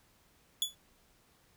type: tone with exponential decay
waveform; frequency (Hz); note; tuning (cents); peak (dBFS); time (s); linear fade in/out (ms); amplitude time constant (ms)
sawtooth; 3428; A7; -46; -22; 0.62-0.75; 1; 28
effects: pink hiss -67 dBFS RMS until 1.56 s